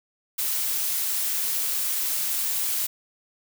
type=noise; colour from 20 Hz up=blue; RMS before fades=-26 dBFS; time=0.38-2.87 s; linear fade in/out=10 ms; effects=none